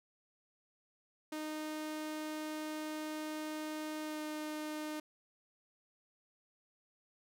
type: tone with pitch glide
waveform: sawtooth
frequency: 308.2 to 305.7 Hz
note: D#4 to D#4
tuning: -16 to -30 cents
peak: -35 dBFS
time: 1.32-5 s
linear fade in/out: 5 ms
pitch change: -14 cents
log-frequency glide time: 4.03-4.21 s
effects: none